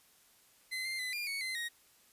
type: tone with pitch steps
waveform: 30% pulse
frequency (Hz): 2047 / 2094 / 2014 / 2405 / 2222 / 2059 / 1879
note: C7 / C7 / B6 / D7 / C#7 / C7 / A#6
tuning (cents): -38 / +1 / +33 / +41 / +4 / -28 / +13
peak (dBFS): -33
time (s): 0.71-1.69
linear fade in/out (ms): 20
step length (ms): 140
effects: white hiss -65 dBFS RMS until 2.12 s + resampled to 32000 Hz